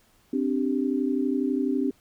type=chord; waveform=sine; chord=C suspended second; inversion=none; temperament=equal; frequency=261.6 / 293.7 / 392 Hz; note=C4 / D4 / G4; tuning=0 / 0 / 0 cents; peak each=-25 / -27 / -30 dBFS; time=0.33-1.91 s; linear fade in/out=5 ms; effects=pink hiss -62 dBFS RMS until 2 s